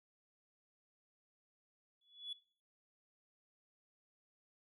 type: tone with exponential growth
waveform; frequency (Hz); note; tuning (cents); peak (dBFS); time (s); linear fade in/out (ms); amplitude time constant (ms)
sine; 3412; G#7; +46; -38; 2.01-2.33; 5; 68
effects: noise-tail reverb RT60 0.5 s tail -20 dB re dry + tanh soft clip ceiling -37 dBFS